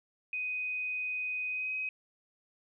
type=tone with pitch glide; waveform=sine; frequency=2500 to 2526 Hz; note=D#7 to D#7; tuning=+8 to +26 cents; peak=-32 dBFS; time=0.33-1.89 s; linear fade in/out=2 ms; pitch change=+18 cents; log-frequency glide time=1.49-1.74 s; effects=none